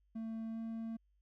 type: tone with pitch glide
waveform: triangle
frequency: 224 to 225.8 Hz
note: A3 to A3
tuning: +31 to +45 cents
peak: -37 dBFS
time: 0.15-0.97 s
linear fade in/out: 10 ms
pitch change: +14 cents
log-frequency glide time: 0.5-0.57 s
effects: added 50 Hz sine -70 dBFS peak until 1.21 s